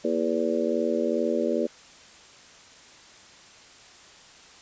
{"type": "harmonic tone with a mistuned harmonic", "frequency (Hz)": 82.41, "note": "E2", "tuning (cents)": 0, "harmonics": [3, 4, 5, 6, 7], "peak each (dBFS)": [-29, -29, -29, -29, -29], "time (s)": [0.04, 1.67], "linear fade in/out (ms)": 10, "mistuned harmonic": 3, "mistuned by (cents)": -80, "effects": ["white hiss -50 dBFS RMS until 4.61 s", "resampled to 16000 Hz"]}